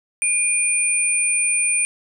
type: tone pair together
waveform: sine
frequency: 2428 / 9167 Hz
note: D#7 / D9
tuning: -43 / -43 cents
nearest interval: octave + major seventh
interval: 2300 cents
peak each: -21 / -18 dBFS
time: 0.22-1.85 s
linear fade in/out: 0 ms
effects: none